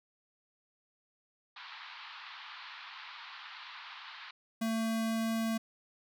pink band-pass noise, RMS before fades -48 dBFS, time 1.56-4.31 s, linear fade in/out 5 ms, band 900 to 4400 Hz, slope 48 dB/octave
square tone, 224.8 Hz, A3, 37 cents sharp, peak -31 dBFS, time 4.61-5.58 s, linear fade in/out 10 ms
effects none

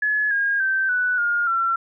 sine tone with pitch steps, 1703 / 1627 / 1554.5 / 1485.1 / 1418.9 / 1355.6 Hz, G#6 / G#6 / G6 / F#6 / F6 / E6, +43 / -36 / -15 / +6 / +27 / +48 cents, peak -18 dBFS, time 0.02-1.76 s, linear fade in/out 5 ms, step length 290 ms, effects none

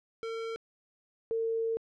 square / sine tone pair in turn, 453.2 / 453.2 Hz, A#4 / A#4, -49 / -49 cents, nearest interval unison, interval 0 cents, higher neither, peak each -35 / -28 dBFS, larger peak second, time 0.23-0.56 / 1.31-1.77 s, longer second, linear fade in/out 0 ms, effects low-pass 4000 Hz 12 dB/octave

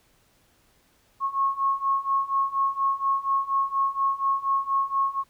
sine beating tone pair, 1090 / 1094.2 Hz, C#6 / C#6, -29 / -23 cents, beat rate 4.2 Hz, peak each -26 / -24 dBFS, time 1.2-5.24 s, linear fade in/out 50 ms, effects pink hiss -63 dBFS RMS until 5.29 s

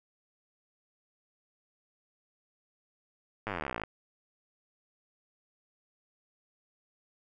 slowing click train, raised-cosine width 0.5 ms, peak -19 dBFS, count 28, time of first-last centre 3.47-3.836 s, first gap 9 ms, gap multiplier 1.03, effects none

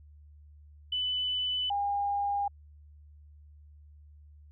sine tone pair in turn, 2997 / 808.6 Hz, F#7 / G#5, +22 / -46 cents, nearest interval octave + major seventh, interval 2268 cents, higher first, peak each -28 / -27 dBFS, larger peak second, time 0.92-1.7 / 1.7-2.48 s, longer neither, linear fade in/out 5 ms, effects added 74 Hz sine -51 dBFS peak until 4.51 s

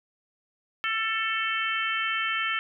harmonic tone with a mistuned harmonic, 442.4 Hz, A4, 9 cents sharp, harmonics 3 / 4 / 5 / 6 / 7, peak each -30 / -31 / -32 / -33 / -33 dBFS, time 0.84-2.59 s, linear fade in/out 0 ms, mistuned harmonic 3, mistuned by +17 cents, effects none

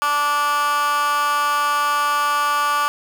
15% pulse tone with high-pass filter, 291.4 Hz, D4, 13 cents flat, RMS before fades -19 dBFS, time 0.02-2.88 s, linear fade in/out 0 ms, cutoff 1200 Hz, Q 3.7, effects 7-bit

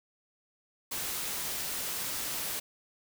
white noise, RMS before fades -35 dBFS, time 0.91-2.6 s, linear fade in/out 10 ms, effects none

